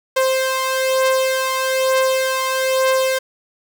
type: beating tone pair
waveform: sawtooth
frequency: 524 / 525.1 Hz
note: C5 / C5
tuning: +2 / +6 cents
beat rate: 1.1 Hz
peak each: -13 / -18 dBFS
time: 0.16-3.19 s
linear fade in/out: 10 ms
effects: none